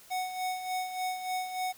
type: tone with tremolo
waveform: square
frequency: 740 Hz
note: F#5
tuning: in tune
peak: -30 dBFS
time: 0.1-1.73 s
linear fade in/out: 20 ms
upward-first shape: sine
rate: 3.4 Hz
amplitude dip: 60%
effects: white hiss -55 dBFS RMS until 1.77 s